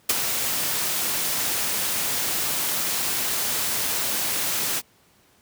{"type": "noise with ADSR envelope", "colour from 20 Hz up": "white", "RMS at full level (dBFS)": -18, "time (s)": [0.09, 4.82], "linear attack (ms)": 6, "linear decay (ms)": 29, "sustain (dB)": -7, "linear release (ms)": 45, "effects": ["pink hiss -59 dBFS RMS until 5.41 s", "high-pass 80 Hz 12 dB/octave"]}